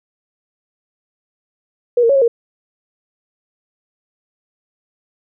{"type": "tone with pitch steps", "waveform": "sine", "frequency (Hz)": [483.7, 461.3, 556, 542, 468], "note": ["B4", "A#4", "C#5", "C#5", "A#4"], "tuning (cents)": [-36, -18, 5, -39, 7], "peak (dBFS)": -9, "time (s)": [1.97, 2.28], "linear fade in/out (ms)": 5, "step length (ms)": 62, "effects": []}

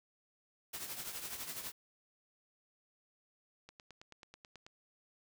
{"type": "noise with tremolo", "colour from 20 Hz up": "white", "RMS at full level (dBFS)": -41, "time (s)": [0.73, 1.72], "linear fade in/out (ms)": 10, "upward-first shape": "triangle", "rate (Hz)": 12, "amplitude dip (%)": 65}
{"type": "click train", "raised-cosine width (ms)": 0.2, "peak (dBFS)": -35, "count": 10, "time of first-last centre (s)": [3.69, 4.665], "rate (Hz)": 9.23}
{"effects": []}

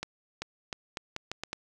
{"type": "accelerating click train", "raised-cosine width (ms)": 0.2, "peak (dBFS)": -17, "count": 8, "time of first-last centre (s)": [0.03, 1.53], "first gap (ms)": 390, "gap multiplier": 0.79, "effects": []}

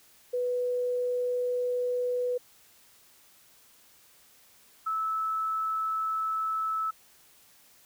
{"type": "tone pair in turn", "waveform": "sine", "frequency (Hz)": [493.9, 1306.4], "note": ["B4", "E6"], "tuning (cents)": [0, -16], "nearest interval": "octave + perfect fourth", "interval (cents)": 1684, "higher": "second", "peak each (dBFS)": [-26, -27], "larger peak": "first", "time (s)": [[0.33, 2.38], [4.86, 6.91]], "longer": "neither", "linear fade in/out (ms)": 10, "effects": ["white hiss -59 dBFS RMS until 7.85 s"]}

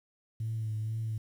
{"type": "tone with vibrato", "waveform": "sine", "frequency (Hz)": 110.1, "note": "A2", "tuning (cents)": 2, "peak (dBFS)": -30, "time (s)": [0.4, 1.18], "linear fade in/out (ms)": 5, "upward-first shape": "sine", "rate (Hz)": 2.1, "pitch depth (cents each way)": 32, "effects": ["tanh soft clip ceiling -27 dBFS", "10-bit"]}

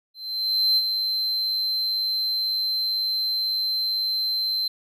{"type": "tone with ADSR envelope", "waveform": "triangle", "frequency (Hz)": 4101, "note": "C8", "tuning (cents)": -36, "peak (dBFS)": -15, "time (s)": [0.14, 4.68], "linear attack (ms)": 630, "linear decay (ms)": 41, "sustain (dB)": -6, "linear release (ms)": 6, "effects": []}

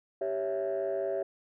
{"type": "chord", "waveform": "sine", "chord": "C# diminished", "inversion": "second", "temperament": "equal", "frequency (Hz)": [392, 554.4, 659.3], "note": ["G4", "C#5", "E5"], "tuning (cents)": [0, 0, 0], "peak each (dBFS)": -32, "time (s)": [0.21, 1.23], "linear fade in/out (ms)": 5, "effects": ["tanh soft clip ceiling -24 dBFS"]}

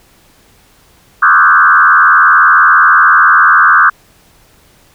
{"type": "tone with frequency modulation", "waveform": "sine", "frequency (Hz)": 1357, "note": "E6", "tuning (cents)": 50, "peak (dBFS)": -3, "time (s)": [1.22, 3.9], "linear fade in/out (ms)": 10, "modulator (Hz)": 80.3, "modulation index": 3, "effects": ["pink hiss -47 dBFS RMS until 4.94 s"]}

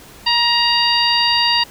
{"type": "harmonic tone with a mistuned harmonic", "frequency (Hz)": 940, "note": "A#5", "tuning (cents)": 14, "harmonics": [1, 2, 3, 4, 5], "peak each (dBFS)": [-19, -22, -18, -22, -17], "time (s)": [0.26, 1.64], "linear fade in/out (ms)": 10, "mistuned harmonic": 1, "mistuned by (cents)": 20, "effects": ["pink hiss -41 dBFS RMS until 1.7 s"]}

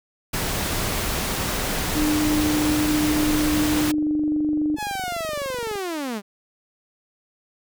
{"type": "noise", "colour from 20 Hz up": "pink", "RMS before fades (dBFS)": -25, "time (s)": [0.33, 3.92], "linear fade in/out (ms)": 10}
{"type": "tone", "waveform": "sine", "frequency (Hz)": 302.5, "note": "D#4", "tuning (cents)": -49, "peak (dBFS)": -19, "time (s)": [1.95, 4.77], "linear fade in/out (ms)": 20}
{"type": "click train", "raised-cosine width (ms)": 2, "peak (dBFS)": -24, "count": 81, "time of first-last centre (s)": [2.38, 5.756], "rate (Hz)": 23.7}
{"type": "linear sweep", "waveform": "sawtooth", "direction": "down", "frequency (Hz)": [867, 191.6], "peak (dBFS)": -22, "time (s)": [4.76, 6.22], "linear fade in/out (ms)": 50}
{"effects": []}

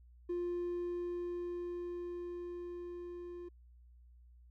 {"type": "tone with level ramp", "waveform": "triangle", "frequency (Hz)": 350.7, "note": "F4", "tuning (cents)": 7, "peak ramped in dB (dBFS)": [-31, -42], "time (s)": [0.29, 3.49], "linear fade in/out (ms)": 10, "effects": ["tanh soft clip ceiling -29 dBFS", "added 60 Hz sine -57 dBFS peak until 4.5 s"]}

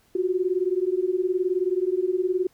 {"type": "beating tone pair", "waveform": "sine", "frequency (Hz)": [357.7, 376.7], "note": ["F4", "F#4"], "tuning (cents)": [41, 31], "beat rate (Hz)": 19, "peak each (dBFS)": -24, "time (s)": [0.15, 2.47], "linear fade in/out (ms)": 5, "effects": ["pink hiss -62 dBFS RMS until 2.53 s"]}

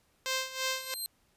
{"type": "tone with tremolo", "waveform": "5% pulse", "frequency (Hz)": 523, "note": "C5", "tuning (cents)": -1, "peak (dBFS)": -17, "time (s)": [0.26, 0.94], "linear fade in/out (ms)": 0, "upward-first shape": "sine", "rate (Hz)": 3, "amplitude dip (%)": 80}
{"type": "tone with exponential growth", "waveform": "10% pulse", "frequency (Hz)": 4153, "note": "C8", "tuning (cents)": -14, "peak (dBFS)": -25, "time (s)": [0.32, 1.06], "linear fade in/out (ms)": 0, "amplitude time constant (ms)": 160}
{"effects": ["pink hiss -70 dBFS RMS until 1.36 s", "resampled to 32000 Hz"]}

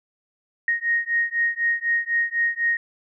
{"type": "beating tone pair", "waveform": "sine", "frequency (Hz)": [1864.7, 1868.7], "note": ["A#6", "A#6"], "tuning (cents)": [0, 4], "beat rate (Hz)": 4, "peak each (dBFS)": -23, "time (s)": [0.68, 2.77], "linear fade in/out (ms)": 2, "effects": []}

